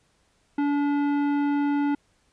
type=tone with tanh clipping; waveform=triangle; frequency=287.4 Hz; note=D4; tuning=37 cents flat; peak=-23 dBFS; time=0.58-1.95 s; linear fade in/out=5 ms; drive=18 dB; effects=pink hiss -66 dBFS RMS until 2.32 s + resampled to 22050 Hz